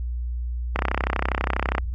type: click train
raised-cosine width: 0.5 ms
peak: -8 dBFS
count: 34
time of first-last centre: 0.76-1.782 s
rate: 32.3 Hz
effects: added 60 Hz sine -25 dBFS peak until 1.94 s + AAC 32 kbps

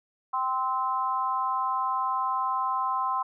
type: harmonic tone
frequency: 260 Hz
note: C4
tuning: 11 cents flat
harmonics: 3 / 4 / 5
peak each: -32 / -26 / -33 dBFS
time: 0.33-3.23 s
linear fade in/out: 10 ms
effects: none

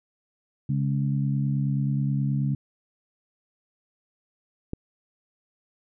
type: harmonic tone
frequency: 69.4 Hz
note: C#2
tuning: 3 cents sharp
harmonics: 2 / 3 / 4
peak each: -23 / -29 / -35 dBFS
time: 0.69-2.55 s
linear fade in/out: 5 ms
type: click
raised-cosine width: 3 ms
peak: -17 dBFS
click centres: 4.734 s
effects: none

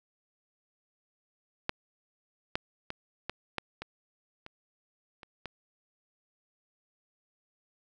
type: clicks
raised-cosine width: 0.3 ms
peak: -12 / -13 / -20 / -17 / -15 / -22 / -28 / -30 / -22 dBFS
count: 9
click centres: 1.694 / 2.555 / 2.904 / 3.296 / 3.583 / 3.82 / 4.464 / 5.232 / 5.457 s
effects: none

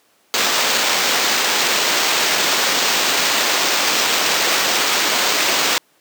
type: noise with sample-and-hold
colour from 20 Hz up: white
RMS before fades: -17 dBFS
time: 0.34-5.78 s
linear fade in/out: 0 ms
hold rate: 11025 Hz
effects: pink hiss -57 dBFS RMS until 6 s + high-pass 300 Hz 12 dB/octave

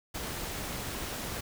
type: noise with amplitude modulation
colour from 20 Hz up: pink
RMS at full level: -35 dBFS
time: 0.14-1.41 s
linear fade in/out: 10 ms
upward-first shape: sine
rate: 290 Hz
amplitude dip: 45%
effects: none

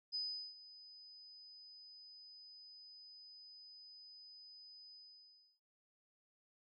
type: tone with ADSR envelope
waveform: sine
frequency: 5000 Hz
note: D#8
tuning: 8 cents sharp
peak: -37 dBFS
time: 0.12-5.6 s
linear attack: 29 ms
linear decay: 390 ms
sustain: -18 dB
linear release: 660 ms
effects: none

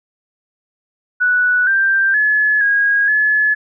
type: tone with pitch steps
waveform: sine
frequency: 1478 / 1577 / 1709 / 1641 / 1712 Hz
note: F#6 / G6 / G#6 / G#6 / A6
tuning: -2 / +10 / +49 / -21 / -48 cents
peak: -11 dBFS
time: 1.2-3.55 s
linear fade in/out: 20 ms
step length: 470 ms
effects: none

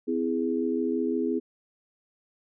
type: chord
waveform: sine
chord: C augmented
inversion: none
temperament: equal with one note detuned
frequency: 255.7 / 329.6 / 415.3 Hz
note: C4 / E4 / G#4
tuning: -40 / 0 / 0 cents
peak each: -28 / -29 / -29 dBFS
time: 0.07-1.4 s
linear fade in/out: 20 ms
effects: none

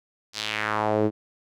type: tone with band-pass filter sweep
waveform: sawtooth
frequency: 107.2 Hz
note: A2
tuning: 45 cents flat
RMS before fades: -25 dBFS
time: 0.33-1.11 s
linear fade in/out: 50 ms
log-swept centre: 5200 to 320 Hz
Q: 2.2
effects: none

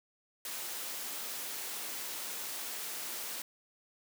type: high-pass noise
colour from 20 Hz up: white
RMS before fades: -40 dBFS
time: 0.45-3.42 s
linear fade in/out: 2 ms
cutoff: 250 Hz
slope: 12 dB/octave
effects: none

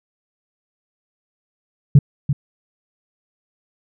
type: tone with echo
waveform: sine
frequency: 141.6 Hz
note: C#3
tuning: 37 cents sharp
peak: -3 dBFS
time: 1.95-1.99 s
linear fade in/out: 5 ms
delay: 340 ms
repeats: 1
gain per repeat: -11 dB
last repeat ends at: 2.33 s
effects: tanh soft clip ceiling -1 dBFS

